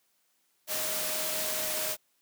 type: tone in noise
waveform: sine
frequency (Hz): 622.3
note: D#5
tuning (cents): 0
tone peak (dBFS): -39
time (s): 0.67-1.97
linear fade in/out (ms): 50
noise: white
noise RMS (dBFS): -32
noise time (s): 0.67-1.97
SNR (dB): -10
effects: white hiss -72 dBFS RMS until 2.21 s + high-pass 150 Hz 12 dB/octave